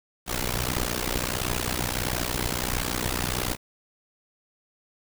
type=noise with amplitude modulation; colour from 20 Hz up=pink; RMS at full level=-24 dBFS; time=0.26-3.57 s; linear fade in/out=50 ms; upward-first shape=sine; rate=61.5 Hz; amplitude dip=95%; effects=none